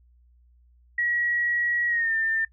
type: tone with pitch glide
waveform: sine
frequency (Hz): 1914 to 1796.2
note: A#6 to A6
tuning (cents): +45 to +35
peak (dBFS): -22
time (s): 0.98-2.45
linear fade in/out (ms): 5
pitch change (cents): -110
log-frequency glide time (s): 1.88-2.13
effects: noise-tail reverb RT60 0.1 s tail -23 dB re dry + added 60 Hz sine -55 dBFS peak until 2.52 s